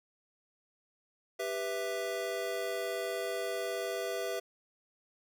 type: chord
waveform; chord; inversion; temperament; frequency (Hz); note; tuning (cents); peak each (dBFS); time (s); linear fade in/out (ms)
square; E minor; first; just; 395.6 / 494.4 / 659.3; G4 / B4 / E5; +16 / +2 / 0; -39 / -39 / -38; 1.39-4.4; 10
effects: none